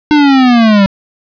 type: linear sweep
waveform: square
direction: down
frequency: 304 to 192 Hz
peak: -5 dBFS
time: 0.11-0.86 s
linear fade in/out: 0 ms
effects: resampled to 11025 Hz + 7-bit

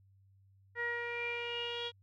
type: tone with low-pass filter sweep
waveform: sawtooth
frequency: 474.8 Hz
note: A#4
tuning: 32 cents sharp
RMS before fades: -38 dBFS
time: 0.75-1.92 s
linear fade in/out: 50 ms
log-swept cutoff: 1800 to 3400 Hz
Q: 10
effects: added 97 Hz sine -62 dBFS peak until 2.02 s

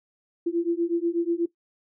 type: beating tone pair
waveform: sine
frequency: 336 / 344.2 Hz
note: E4 / F4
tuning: +33 / -25 cents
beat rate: 8.2 Hz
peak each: -25 dBFS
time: 0.46-1.46 s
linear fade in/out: 10 ms
effects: noise-tail reverb RT60 0.1 s tail -17 dB re dry

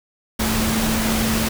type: tone in noise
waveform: sine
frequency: 221.3 Hz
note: A3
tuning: 10 cents sharp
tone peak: -21 dBFS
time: 0.39-1.49 s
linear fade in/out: 10 ms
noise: pink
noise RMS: -22 dBFS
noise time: 0.39-1.49 s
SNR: -2 dB
effects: none

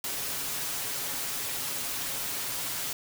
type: noise with comb filter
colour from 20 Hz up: white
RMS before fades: -33 dBFS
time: 0.04-2.93 s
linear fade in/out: 2 ms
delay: 7.2 ms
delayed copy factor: +0.55
effects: none

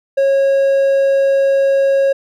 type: tone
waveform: triangle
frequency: 547 Hz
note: C#5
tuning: 23 cents flat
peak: -8 dBFS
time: 0.17-2.13 s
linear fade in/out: 10 ms
effects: none

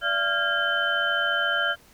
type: tone cluster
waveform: sine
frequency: 586 / 680 / 1392 / 1621 / 3074 Hz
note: D5 / F5 / F6 / G#6 / G7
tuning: -4 / -46 / -6 / -42 / -35 cents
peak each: -33 / -32 / -25 / -26 / -29 dBFS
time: 0.01-1.76 s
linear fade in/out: 50 ms
effects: pink hiss -55 dBFS RMS until 1.93 s

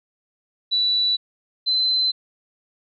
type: tone pair in turn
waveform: sine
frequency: 3953 / 4059 Hz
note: B7 / B7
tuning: +1 / +47 cents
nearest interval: unison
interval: 46 cents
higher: second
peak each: -17 dBFS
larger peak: neither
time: 0.71-1.17 / 1.66-2.12 s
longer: neither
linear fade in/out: 20 ms
effects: none

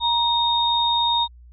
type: tone pair together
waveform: sine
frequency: 942 / 3705 Hz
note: A#5 / A#7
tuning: +18 / -11 cents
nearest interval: 2 octaves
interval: 2371 cents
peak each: -20 dBFS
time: 0-1.28 s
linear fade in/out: 50 ms
effects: added 60 Hz sine -43 dBFS peak until 1.52 s

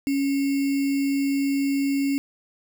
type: tone with sample-and-hold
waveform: sine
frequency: 277.2 Hz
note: C#4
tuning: in tune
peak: -20 dBFS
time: 0.07-2.18 s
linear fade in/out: 0 ms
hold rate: 2450 Hz
effects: none

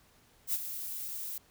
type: noise with ADSR envelope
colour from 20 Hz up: violet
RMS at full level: -29 dBFS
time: 0.47-1.38 s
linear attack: 64 ms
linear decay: 43 ms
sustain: -10 dB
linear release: 4 ms
effects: pink hiss -64 dBFS RMS until 1.5 s

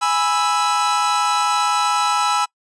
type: chord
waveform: 45% pulse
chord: E major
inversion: first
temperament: equal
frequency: 830.6 / 987.8 / 1318.5 Hz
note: G#5 / B5 / E6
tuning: 0 / 0 / 0 cents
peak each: -21 / -22 / -19 dBFS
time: 0.01-2.46 s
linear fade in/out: 20 ms
effects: noise-tail reverb RT60 0.1 s tail -25 dB re dry + resampled to 22050 Hz

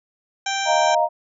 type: harmonic tone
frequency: 784 Hz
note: G5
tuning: in tune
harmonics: 1 / 2 / 3 / 4 / 5 / 7 / 8 / 9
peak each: -25 / -28 / -30 / -31 / -32 / -33 / -34 / -35 dBFS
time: 0.46-0.95 s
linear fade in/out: 5 ms
type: chord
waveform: sine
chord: Eb suspended second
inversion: none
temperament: equal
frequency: 622.3 / 698.5 / 932.3 Hz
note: Eb5 / F5 / Bb5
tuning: 0 / 0 / 0 cents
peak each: -20 dBFS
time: 0.65-1.09 s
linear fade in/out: 50 ms
effects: none

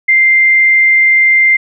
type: tone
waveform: sine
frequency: 2093 Hz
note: C7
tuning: in tune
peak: -5 dBFS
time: 0.08-1.57 s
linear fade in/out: 10 ms
effects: none

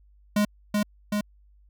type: tone with echo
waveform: square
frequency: 207.7 Hz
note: G#3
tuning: in tune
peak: -20 dBFS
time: 0.36-0.45 s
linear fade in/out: 5 ms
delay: 380 ms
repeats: 2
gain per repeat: -2 dB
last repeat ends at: 1.21 s
effects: added 50 Hz sine -54 dBFS peak until 1.69 s

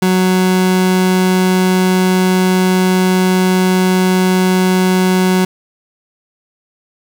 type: tone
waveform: 30% pulse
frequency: 185 Hz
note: F#3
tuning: in tune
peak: -7 dBFS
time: 0.02-5.45 s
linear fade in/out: 5 ms
effects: 7-bit

